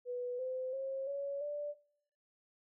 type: tone with pitch steps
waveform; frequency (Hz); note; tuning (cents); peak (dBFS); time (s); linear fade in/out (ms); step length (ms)
sine; 492.5 / 514.3 / 537.1 / 560.9 / 585.7; B4 / C5 / C5 / C#5 / D5; -5 / -30 / +45 / +20 / -5; -36; 0.05-1.75; 50; 340
effects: noise-tail reverb RT60 0.7 s tail -20 dB re dry